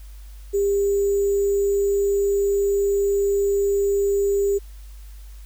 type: tone with sample-and-hold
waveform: sine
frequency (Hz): 399.8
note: G4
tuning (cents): +34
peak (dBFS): -17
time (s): 0.53-4.59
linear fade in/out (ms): 20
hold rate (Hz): 7350
effects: added 50 Hz sine -37 dBFS peak until 5.45 s + white hiss -54 dBFS RMS until 5.45 s